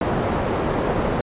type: low-pass noise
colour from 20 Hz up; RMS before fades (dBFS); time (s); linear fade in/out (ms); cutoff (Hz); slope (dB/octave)
white; -22; 0.01-1.21; 2; 690; 12
effects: resampled to 8000 Hz